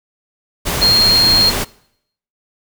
sine tone in noise, 4232 Hz, C8, 19 cents sharp, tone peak -8 dBFS, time 0.81-1.51 s, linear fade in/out 20 ms, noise pink, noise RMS -19 dBFS, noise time 0.65-1.65 s, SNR +8 dB, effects noise-tail reverb RT60 0.7 s tail -22 dB re dry

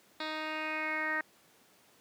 10% pulse tone with low-pass filter sweep, 311.1 Hz, D#4, in tune, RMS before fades -35 dBFS, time 0.2-1.21 s, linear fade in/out 2 ms, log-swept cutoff 3600 to 1800 Hz, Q 6.1, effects pink hiss -63 dBFS RMS until 2 s + high-pass 200 Hz 12 dB/octave

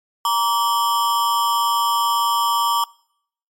square ring-modulated tone, 1046.5 Hz, C6, in tune, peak -14 dBFS, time 0.25-2.84 s, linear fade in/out 2 ms, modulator 109 Hz, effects noise-tail reverb RT60 0.7 s tail -25 dB re dry + MP3 64 kbps

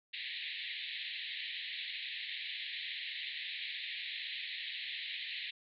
white band-pass noise, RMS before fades -42 dBFS, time 0.13-5.51 s, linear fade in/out 10 ms, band 1800 to 4100 Hz, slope 96 dB/octave, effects none

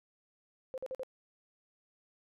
sine tone bursts, 520 Hz, C5, 11 cents flat, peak -36 dBFS, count 4, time 0.74-1.033 s, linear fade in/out 0 ms, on 38 ms, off 47 ms, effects none

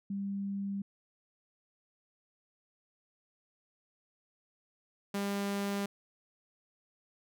sine / sawtooth tone pair in turn, 198.3 / 200.3 Hz, G3 / G3, +20 / +38 cents, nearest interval unison, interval 18 cents, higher second, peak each -33 / -28 dBFS, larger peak second, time 0.1-0.82 / 5.14-5.86 s, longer neither, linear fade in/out 5 ms, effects none

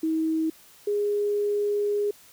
sine tone pair in turn, 319.4 / 412.1 Hz, D#4 / G#4, +45 / -13 cents, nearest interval major third, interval 442 cents, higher second, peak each -22 dBFS, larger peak neither, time 0.03-0.5 / 0.87-2.11 s, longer second, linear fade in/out 5 ms, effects white hiss -53 dBFS RMS until 2.32 s

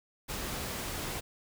pink noise, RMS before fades -37 dBFS, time 0.28-1.21 s, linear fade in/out 20 ms, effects none

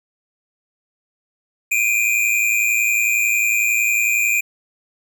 square tone pair together, 2365 / 2476 Hz, D7 / D#7, +12 / -9 cents, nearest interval minor second, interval 79 cents, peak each -19 dBFS, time 1.71-4.41 s, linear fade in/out 10 ms, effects none

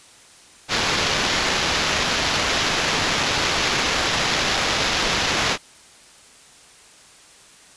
white noise with sample-and-hold, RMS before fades -21 dBFS, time 0.68-5.58 s, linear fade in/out 50 ms, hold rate 8820 Hz, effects white hiss -48 dBFS RMS until 7.76 s + resampled to 22050 Hz

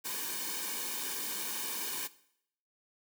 white noise with comb filter, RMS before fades -37 dBFS, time 0.04-2.08 s, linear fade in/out 20 ms, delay 1.5 ms, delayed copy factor -0.85, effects noise-tail reverb RT60 0.7 s tail -18 dB re dry + high-pass 200 Hz 12 dB/octave

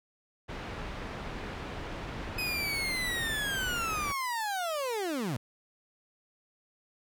pink low-pass noise, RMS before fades -39 dBFS, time 0.48-4.13 s, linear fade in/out 20 ms, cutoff 2700 Hz, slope 12 dB/octave
30% pulse linear sweep, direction down, 2529 to 105.8 Hz, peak -28 dBFS, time 2.38-5.37 s, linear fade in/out 5 ms
effects none

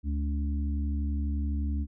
harmonic tone, 71.8 Hz, D2, 39 cents flat, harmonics 1 / 3 / 4, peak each -27 / -37 / -39 dBFS, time 0.03-1.87 s, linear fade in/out 50 ms, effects none

